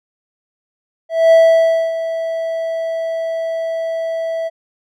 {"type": "tone with ADSR envelope", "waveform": "triangle", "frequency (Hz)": 656, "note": "E5", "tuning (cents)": -9, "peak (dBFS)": -3, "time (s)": [1.09, 4.5], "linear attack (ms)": 230, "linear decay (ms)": 600, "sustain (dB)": -13, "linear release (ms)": 31, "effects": []}